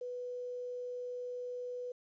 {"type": "tone with quantisation", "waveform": "sine", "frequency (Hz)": 493.9, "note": "B4", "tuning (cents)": 0, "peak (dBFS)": -38, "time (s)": [0.01, 1.92], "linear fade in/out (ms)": 5, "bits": 11, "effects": ["resampled to 16000 Hz"]}